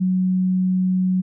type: tone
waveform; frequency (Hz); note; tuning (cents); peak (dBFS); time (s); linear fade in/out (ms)
sine; 185; F#3; 0; -16; 0-1.22; 20
effects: none